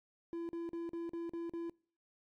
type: tone bursts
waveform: triangle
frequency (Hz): 337.1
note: E4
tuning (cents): +39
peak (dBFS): -36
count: 7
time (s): 0.33-1.696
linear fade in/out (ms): 0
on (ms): 160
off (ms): 41
effects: noise-tail reverb RT60 0.5 s tail -26 dB re dry + AAC 64 kbps